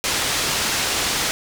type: low-pass noise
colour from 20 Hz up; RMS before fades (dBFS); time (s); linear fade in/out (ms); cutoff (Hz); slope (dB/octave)
white; -22; 0.04-1.31; 0; 6400; 12
effects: none